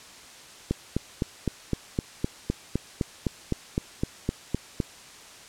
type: click train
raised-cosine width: 3 ms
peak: -11 dBFS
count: 17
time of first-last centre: 0.71-4.802 s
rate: 3.91 Hz
effects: white hiss -47 dBFS RMS until 5.48 s + low-pass 8000 Hz 12 dB/octave